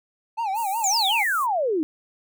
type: tone with vibrato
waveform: triangle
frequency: 843 Hz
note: G#5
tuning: 26 cents sharp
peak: -21 dBFS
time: 0.37-1.24 s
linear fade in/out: 20 ms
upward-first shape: sine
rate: 5.4 Hz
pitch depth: 180 cents each way
type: high-pass noise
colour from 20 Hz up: pink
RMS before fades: -37 dBFS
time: 0.54-1.47 s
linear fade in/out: 50 ms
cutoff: 7000 Hz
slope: 48 dB/octave
type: exponential sweep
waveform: sine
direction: down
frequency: 7459 to 293.6 Hz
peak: -20 dBFS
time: 0.84-1.83 s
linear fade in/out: 0 ms
effects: none